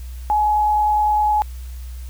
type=tone with frequency modulation; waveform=sine; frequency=844 Hz; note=G#5; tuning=28 cents sharp; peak=-14 dBFS; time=0.3-1.42 s; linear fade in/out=0 ms; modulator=29.8 Hz; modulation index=0.25; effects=added 62 Hz sine -29 dBFS peak until 2.09 s + white hiss -48 dBFS RMS until 2.09 s